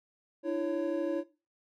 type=tone cluster; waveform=triangle; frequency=303.9 / 336.5 / 554 Hz; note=D#4 / E4 / C#5; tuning=-41 / +36 / -1 cents; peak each=-33 / -30 / -31 dBFS; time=0.43-1.24 s; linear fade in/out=50 ms; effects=noise-tail reverb RT60 0.3 s tail -18 dB re dry + MP3 96 kbps

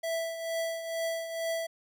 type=tone with tremolo; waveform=square; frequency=659.3 Hz; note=E5; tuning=in tune; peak=-29 dBFS; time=0.03-1.67 s; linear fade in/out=10 ms; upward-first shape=triangle; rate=2.2 Hz; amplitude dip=65%; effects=none

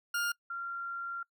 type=tone pair in turn; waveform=40% pulse / sine; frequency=1410 / 1381 Hz; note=F6 / F6; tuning=+16 / -20 cents; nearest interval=unison; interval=36 cents; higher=first; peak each=-29 / -35 dBFS; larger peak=first; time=0.14-0.32 / 0.5-1.23 s; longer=second; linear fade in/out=5 ms; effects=noise-tail reverb RT60 0.1 s tail -24 dB re dry

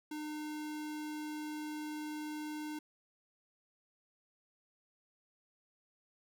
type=tone; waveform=square; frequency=303.4 Hz; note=D#4; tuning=44 cents flat; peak=-40 dBFS; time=0.11-2.79 s; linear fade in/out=5 ms; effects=none

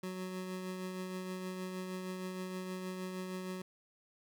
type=tone with tremolo; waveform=25% pulse; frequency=185 Hz; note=F#3; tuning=in tune; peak=-34 dBFS; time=0.03-3.62 s; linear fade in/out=5 ms; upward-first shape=triangle; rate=6.4 Hz; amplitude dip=35%; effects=none

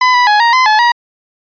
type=tone with pitch steps; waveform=30% pulse; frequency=1007 / 985 / 837 / 937 / 1026 / 858 / 955 Hz; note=B5 / B5 / G#5 / A#5 / C6 / A5 / A#5; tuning=+33 / -5 / +13 / +9 / -34 / -44 / +42 cents; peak=-4 dBFS; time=0.01-0.92 s; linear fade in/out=5 ms; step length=130 ms; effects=resampled to 11025 Hz

